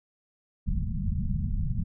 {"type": "low-pass noise", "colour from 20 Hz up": "pink", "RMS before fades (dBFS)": -28, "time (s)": [0.66, 1.84], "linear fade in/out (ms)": 20, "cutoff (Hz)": 220, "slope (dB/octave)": 96, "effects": []}